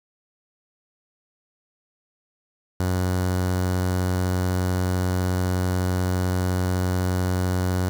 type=tone with notch filter; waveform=sawtooth; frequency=91.6 Hz; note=F#2; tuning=17 cents flat; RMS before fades=-23 dBFS; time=2.8-7.89 s; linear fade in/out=0 ms; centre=2700 Hz; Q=1.3; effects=7-bit

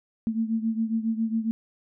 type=beating tone pair; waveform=sine; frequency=222.5 / 229.8 Hz; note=A3 / A#3; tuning=+20 / -25 cents; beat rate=7.3 Hz; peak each=-25 / -29 dBFS; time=0.27-1.51 s; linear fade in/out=0 ms; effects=none

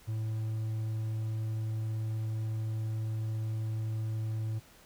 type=tone; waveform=triangle; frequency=110 Hz; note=A2; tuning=in tune; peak=-29 dBFS; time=0.07-4.6 s; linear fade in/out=20 ms; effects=pink hiss -58 dBFS RMS until 4.85 s

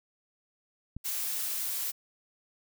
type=click; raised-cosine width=5 ms; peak=-26 dBFS; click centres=0.966 s
type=noise; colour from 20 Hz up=blue; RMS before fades=-33 dBFS; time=1.04-1.92 s; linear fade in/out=20 ms
effects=none

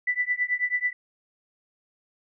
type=tone with tremolo; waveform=sine; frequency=1980 Hz; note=B6; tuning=4 cents sharp; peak=-19 dBFS; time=0.07-0.93 s; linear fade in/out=5 ms; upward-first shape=triangle; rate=9.2 Hz; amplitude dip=100%; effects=none

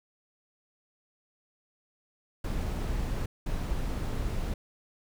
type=noise bursts at uneven times; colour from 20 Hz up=brown; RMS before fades=-31 dBFS; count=2; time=2.44-3.26 / 3.46-4.54 s; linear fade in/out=5 ms; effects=none

